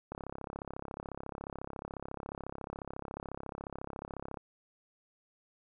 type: click train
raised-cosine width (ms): 1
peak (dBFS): -26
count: 146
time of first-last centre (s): 0.12-4.372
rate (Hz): 34.1
effects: none